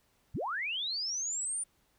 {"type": "linear sweep", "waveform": "sine", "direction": "up", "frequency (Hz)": [41.2, 9397], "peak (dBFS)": -32, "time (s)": [0.34, 1.64], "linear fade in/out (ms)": 10, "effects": ["pink hiss -71 dBFS RMS until 1.98 s"]}